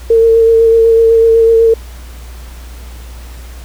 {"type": "tone with vibrato", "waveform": "sine", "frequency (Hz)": 454.7, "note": "A#4", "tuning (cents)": -43, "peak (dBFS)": -4, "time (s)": [0.1, 1.74], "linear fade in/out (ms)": 5, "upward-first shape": "sine", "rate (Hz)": 8, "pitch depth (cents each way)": 17, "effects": ["added 60 Hz sine -27 dBFS peak until 3.64 s", "pink hiss -38 dBFS RMS until 3.64 s"]}